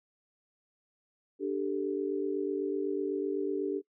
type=chord; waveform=sine; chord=D suspended fourth; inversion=none; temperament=equal; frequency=293.7 / 392 / 440 Hz; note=D4 / G4 / A4; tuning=0 / 0 / 0 cents; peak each=-34 / -32 / -36 dBFS; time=1.39-3.82 s; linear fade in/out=50 ms; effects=noise-tail reverb RT60 0.1 s tail -22 dB re dry